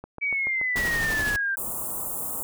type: click train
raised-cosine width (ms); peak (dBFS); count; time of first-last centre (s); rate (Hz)
1; -24; 6; 0.04-0.757; 6.97
type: exponential sweep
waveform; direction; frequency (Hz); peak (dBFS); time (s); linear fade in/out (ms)
sine; down; 2297 to 1568; -23; 0.21-1.56; 20
type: noise with tremolo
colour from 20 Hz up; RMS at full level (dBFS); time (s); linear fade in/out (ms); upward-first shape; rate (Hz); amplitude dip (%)
pink; -30; 0.76-1.36; 0; sine; 12; 30
type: band-stop noise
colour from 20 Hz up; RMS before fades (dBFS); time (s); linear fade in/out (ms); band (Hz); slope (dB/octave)
white; -31; 1.57-2.43; 0; 1200 to 7800; 48
effects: none